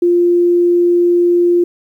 sine tone, 349.2 Hz, F4, in tune, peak -8 dBFS, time 0.02-1.64 s, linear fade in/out 5 ms, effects 8-bit

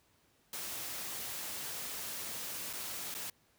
white noise with dropouts, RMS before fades -41 dBFS, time 0.53-3.3 s, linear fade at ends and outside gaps 2 ms, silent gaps 2.73-2.734 / 3.142-3.149 s, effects pink hiss -70 dBFS RMS until 3.58 s + high-pass 60 Hz 12 dB/octave

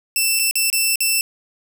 10% pulse tone with dropouts, 2668 Hz, E7, 20 cents sharp, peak -7 dBFS, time 0.16-1.21 s, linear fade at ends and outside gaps 1 ms, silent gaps 0.391-0.395 / 0.511-0.555 / 0.701-0.728 / 0.957-1.005 s, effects none

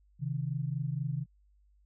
sine tone pair together, 132.82 / 157 Hz, C3 / D#3, +26 / +16 cents, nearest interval minor third, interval 290 cents, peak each -33 / -34 dBFS, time 0.19-1.26 s, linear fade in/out 50 ms, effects added 50 Hz sine -62 dBFS peak until 1.85 s

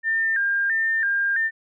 sine tone with vibrato, 1700 Hz, G#6, 40 cents sharp, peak -19 dBFS, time 0.03-1.51 s, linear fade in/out 50 ms, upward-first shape square, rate 1.5 Hz, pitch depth 100 cents each way, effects none

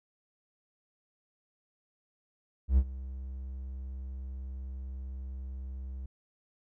triangle tone with ADSR envelope, 65.41 Hz, C2, in tune, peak -16 dBFS, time 2.68-6.06 s, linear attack 96 ms, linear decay 58 ms, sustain -19 dB, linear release 3 ms, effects none

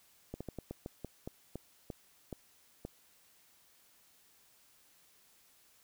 slowing click train, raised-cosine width 2 ms, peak -27 dBFS, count 12, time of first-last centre 0.34-2.851 s, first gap 66 ms, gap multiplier 1.23, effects white hiss -66 dBFS RMS until 5.83 s

